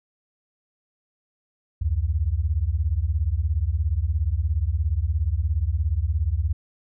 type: beating tone pair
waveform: sine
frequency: 69.4 / 86.4 Hz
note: C#2 / F2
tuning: +3 / -18 cents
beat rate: 17 Hz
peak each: -23 dBFS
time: 1.81-6.53 s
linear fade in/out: 10 ms
effects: none